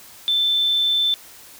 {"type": "tone", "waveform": "sine", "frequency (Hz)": 3536, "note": "A7", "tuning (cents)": 8, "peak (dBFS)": -16, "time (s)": [0.28, 1.14], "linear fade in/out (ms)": 0, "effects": ["white hiss -44 dBFS RMS until 1.59 s"]}